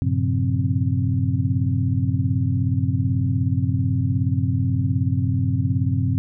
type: tone cluster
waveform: sine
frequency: 96.3 / 113.7 / 132.5 / 174.4 / 263.4 Hz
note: G2 / A#2 / C3 / F3 / C4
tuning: -30 / -43 / +22 / -2 / +12 cents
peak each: -22 / -24 / -23 / -29 / -27 dBFS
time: 0.02-6.18 s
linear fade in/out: 0 ms
effects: none